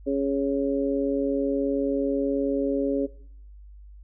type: harmonic tone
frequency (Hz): 138.59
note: C#3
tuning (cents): 0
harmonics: 2 / 3 / 4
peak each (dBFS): -25 / -27 / -28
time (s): 0.06-3.07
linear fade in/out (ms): 20
effects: noise-tail reverb RT60 0.6 s tail -19 dB re dry + added 50 Hz sine -43 dBFS peak until 4.03 s